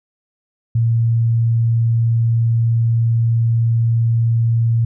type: tone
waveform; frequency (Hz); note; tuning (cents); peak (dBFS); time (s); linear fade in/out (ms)
sine; 115.4; A#2; -17; -12; 0.75-4.85; 5
effects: none

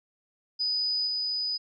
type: tone with level steps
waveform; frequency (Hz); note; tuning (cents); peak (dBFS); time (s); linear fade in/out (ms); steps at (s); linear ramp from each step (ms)
sine; 4978; D#8; 0; -25 / -27; 0.59-1.58; 20; 1.06; 20
effects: none

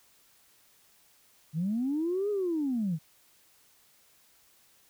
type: linear two-way sweep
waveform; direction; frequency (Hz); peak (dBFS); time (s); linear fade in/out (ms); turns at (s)
sine; up then down; 146.7 to 421.5 to 146.7; -26; 1.53-2.99; 50; 2.3
effects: tanh soft clip ceiling -22 dBFS + white hiss -63 dBFS RMS until 4.89 s

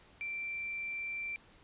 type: tone with quantisation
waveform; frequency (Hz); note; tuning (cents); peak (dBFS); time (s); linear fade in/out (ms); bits
sine; 2349; D7; 0; -36; 0.21-1.36; 0; 11
effects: pink hiss -61 dBFS RMS until 1.63 s + resampled to 8000 Hz

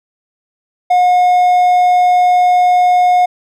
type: tone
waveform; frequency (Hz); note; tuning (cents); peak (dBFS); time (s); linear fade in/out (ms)
triangle; 721; F#5; -45; -5; 0.9-3.26; 10
effects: none

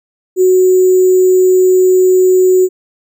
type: tone with sample-and-hold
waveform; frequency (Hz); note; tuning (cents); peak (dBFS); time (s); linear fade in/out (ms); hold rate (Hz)
sine; 370; F#4; 0; -5; 0.36-2.69; 50; 7350
effects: none

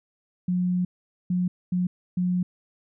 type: tone bursts at uneven times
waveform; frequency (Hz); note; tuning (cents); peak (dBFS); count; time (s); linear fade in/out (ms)
sine; 180; F#3; -47; -21; 4; 0.48-0.85 / 1.3-1.48 / 1.72-1.87 / 2.17-2.43; 5
effects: none

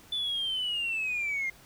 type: linear sweep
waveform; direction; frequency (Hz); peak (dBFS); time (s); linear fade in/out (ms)
sine; down; 3505 to 2093; -27; 0.12-1.5; 5
effects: tanh soft clip ceiling -25 dBFS + pink hiss -55 dBFS RMS until 1.65 s

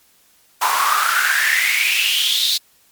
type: noise with high-pass filter sweep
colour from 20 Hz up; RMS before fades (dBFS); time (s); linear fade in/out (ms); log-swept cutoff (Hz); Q
pink; -17; 0.61-2.58; 10; 940 to 4100; 7.1
effects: white hiss -55 dBFS RMS until 2.91 s + MP3 96 kbps

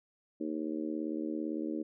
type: harmonic tone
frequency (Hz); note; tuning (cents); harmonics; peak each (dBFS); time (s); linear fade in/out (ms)
77.78; D#2; 0; 3 / 4 / 5 / 6 / 7; -39 / -35 / -42 / -46 / -46; 0.4-1.83; 10
effects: none

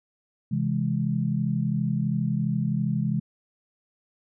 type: chord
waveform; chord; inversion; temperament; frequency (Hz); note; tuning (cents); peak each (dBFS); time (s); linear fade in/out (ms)
sine; C augmented; none; equal with one note detuned; 132.64 / 164.81 / 207.7; C3 / E3 / G#3; +24 / 0 / 0; -27; 0.51-3.2; 10
effects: none

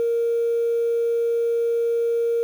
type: tone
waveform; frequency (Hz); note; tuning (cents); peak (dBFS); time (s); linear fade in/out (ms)
triangle; 466.2; A#4; 0; -15; 0-2.43; 0
effects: tanh soft clip ceiling -16 dBFS + 8-bit

